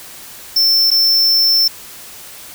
square tone with dropouts, 5350 Hz, E8, 25 cents sharp, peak -10 dBFS, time 0.56-1.68 s, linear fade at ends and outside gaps 5 ms, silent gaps 0.905-0.913 s, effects white hiss -35 dBFS RMS until 2.54 s

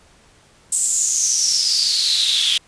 pink noise with high-pass filter sweep, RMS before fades -18 dBFS, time 0.72-2.58 s, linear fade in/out 5 ms, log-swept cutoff 8100 to 3200 Hz, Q 8.3, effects pink hiss -52 dBFS RMS until 2.67 s + resampled to 22050 Hz

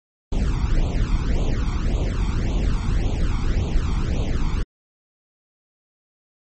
brown noise with flanger, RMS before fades -20 dBFS, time 0.32-4.63 s, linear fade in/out 5 ms, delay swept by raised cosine 0.28 to 0.9 ms, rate 1.8 Hz, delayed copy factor +0.9, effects MP3 32 kbps

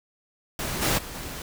pink noise with level steps, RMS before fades -30 / -23 / -38 / -36 dBFS, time 0.59-1.42 s, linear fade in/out 2 ms, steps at 0.81 / 0.97 / 1.13 s, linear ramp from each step 20 ms, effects none

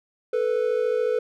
triangle tone pair together, 440 / 493.9 Hz, A4 / B4, 0 / 0 cents, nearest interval major second, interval 200 cents, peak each -22 / -21 dBFS, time 0.33-1.19 s, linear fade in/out 5 ms, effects none

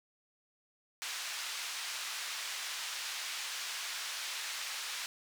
white band-pass noise, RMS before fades -40 dBFS, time 1.02-5.06 s, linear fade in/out 0 ms, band 1200 to 5500 Hz, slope 12 dB/octave, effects none

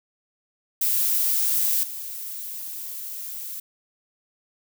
violet noise with level steps, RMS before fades -22 / -34 dBFS, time 0.81-3.6 s, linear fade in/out 5 ms, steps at 1.83 s, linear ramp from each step 5 ms, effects none

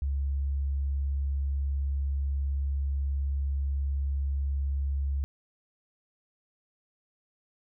sine tone, 69.3 Hz, C#2, in tune, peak -26 dBFS, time 0.02-5.24 s, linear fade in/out 0 ms, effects none

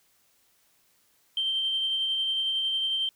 sine tone with tremolo, 3134 Hz, G7, 1 cent flat, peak -23 dBFS, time 1.37-3.09 s, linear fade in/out 2 ms, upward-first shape sine, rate 11 Hz, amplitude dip 25%, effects tanh soft clip ceiling -19 dBFS + white hiss -66 dBFS RMS until 3.15 s

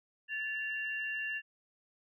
sine tone pair together, 1741.8 / 2765 Hz, A6 / F7, -18 / -18 cents, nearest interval minor sixth, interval 800 cents, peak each -36 / -38 dBFS, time 0.28-1.42 s, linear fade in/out 50 ms, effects none

